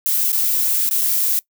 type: noise with dropouts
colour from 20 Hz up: violet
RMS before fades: -18 dBFS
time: 0.06-1.39 s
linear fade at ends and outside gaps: 0 ms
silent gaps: 0.318-0.329 / 0.891-0.911 / 1.013-1.017 s
effects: noise-tail reverb RT60 0.1 s tail -22 dB re dry